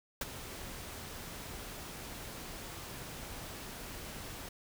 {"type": "noise with ADSR envelope", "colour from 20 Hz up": "pink", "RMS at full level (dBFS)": -32, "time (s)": [0.21, 4.49], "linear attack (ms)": 4, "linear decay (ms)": 26, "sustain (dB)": -13, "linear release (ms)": 6, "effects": []}